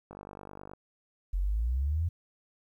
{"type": "click train", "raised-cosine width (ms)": 1, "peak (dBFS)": -30, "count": 32, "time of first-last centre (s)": [0.11, 0.735], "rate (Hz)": 49.6}
{"type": "exponential sweep", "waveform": "sine", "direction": "up", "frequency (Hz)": [43.32, 88.1], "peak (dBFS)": -26, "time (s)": [1.33, 2.09], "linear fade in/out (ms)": 10}
{"effects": ["11-bit"]}